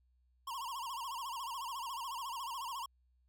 square tone with vibrato, 1006 Hz, B5, 32 cents sharp, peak -40 dBFS, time 0.47-2.86 s, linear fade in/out 5 ms, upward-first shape sine, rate 14 Hz, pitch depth 170 cents each way, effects added 62 Hz sine -69 dBFS peak until 3.28 s

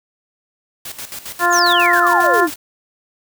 white noise with tremolo, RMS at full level -29 dBFS, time 0.85-2.56 s, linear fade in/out 5 ms, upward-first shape square, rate 7.4 Hz, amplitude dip 70%
harmonic tone, 349.2 Hz, F4, in tune, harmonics 1 / 2 / 3 / 4 / 5, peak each -22 / -18 / -16 / -18 / -18 dBFS, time 1.39-2.48 s, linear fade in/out 50 ms
sine exponential sweep, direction down, 7240 to 277.2 Hz, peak -16 dBFS, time 1.5-2.51 s, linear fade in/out 50 ms
effects none

